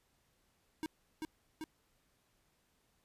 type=tone with echo; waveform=square; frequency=315.3 Hz; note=D#4; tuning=23 cents sharp; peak=-37 dBFS; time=0.83-0.86 s; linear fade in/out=0 ms; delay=390 ms; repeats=2; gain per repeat=-2 dB; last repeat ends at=1.64 s; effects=pink hiss -75 dBFS RMS until 3.04 s + resampled to 32000 Hz